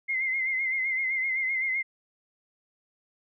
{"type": "tone with vibrato", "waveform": "sine", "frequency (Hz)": 2093, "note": "C7", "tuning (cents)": 0, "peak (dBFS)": -25, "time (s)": [0.08, 1.83], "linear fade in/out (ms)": 20, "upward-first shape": "sine", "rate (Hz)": 7.8, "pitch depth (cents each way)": 51, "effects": []}